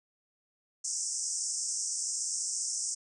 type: band-pass noise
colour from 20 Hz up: white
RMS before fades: -34 dBFS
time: 0.84-2.95 s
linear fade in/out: 10 ms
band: 5300 to 8700 Hz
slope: 96 dB/octave
effects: none